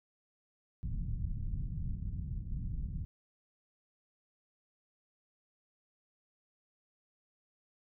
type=low-pass noise; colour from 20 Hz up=pink; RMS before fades=-37 dBFS; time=0.83-3.05 s; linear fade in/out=0 ms; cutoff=160 Hz; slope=24 dB/octave; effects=none